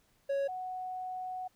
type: tone pair in turn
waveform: triangle / sine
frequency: 554.4 / 740 Hz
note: C#5 / F#5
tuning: 0 / 0 cents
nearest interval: perfect fourth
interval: 500 cents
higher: second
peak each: -27 / -36 dBFS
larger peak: first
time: 0.29-0.48 / 0.48-1.48 s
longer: second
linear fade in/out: 10 ms
effects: pink hiss -70 dBFS RMS until 1.55 s